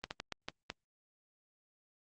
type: slowing click train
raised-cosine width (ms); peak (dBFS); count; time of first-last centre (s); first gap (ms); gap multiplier
0.2; -20; 6; 0.04-0.701; 69; 1.33
effects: low-pass 7000 Hz 12 dB/octave + Opus 32 kbps